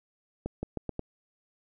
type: accelerating click train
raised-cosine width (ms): 2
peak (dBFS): -19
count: 5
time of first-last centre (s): 0.46-0.994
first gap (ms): 170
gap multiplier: 0.84
effects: none